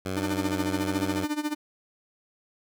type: tone with vibrato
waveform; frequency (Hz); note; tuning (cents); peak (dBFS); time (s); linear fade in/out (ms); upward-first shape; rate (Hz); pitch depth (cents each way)
10% pulse; 93.6; F#2; +20; -21; 0.05-1.25; 10; triangle; 1.3; 18
type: tone with tremolo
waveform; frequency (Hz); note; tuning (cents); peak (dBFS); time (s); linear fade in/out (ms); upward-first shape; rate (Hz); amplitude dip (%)
45% pulse; 299.5; D4; +34; -24; 0.16-1.55; 20; sine; 14; 85
effects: none